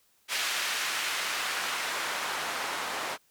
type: noise with band-pass filter sweep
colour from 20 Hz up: white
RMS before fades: -32 dBFS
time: 0.28-3.18 s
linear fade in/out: 50 ms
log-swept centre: 2300 to 860 Hz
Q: 0.83
effects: white hiss -67 dBFS RMS until 3.3 s